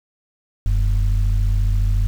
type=tone pair together; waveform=sine; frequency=43.65 / 98 Hz; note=F1 / G2; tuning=0 / 0 cents; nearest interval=octave + major second; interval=1400 cents; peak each=-14 / -18 dBFS; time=0.66-2.07 s; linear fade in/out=0 ms; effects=tanh soft clip ceiling -11 dBFS + 7-bit